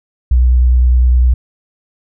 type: tone with vibrato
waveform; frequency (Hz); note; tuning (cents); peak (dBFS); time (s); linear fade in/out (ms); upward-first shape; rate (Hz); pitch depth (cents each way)
sine; 61.9; B1; +5; -6; 0.31-1.34; 5; sine; 9.8; 19
effects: none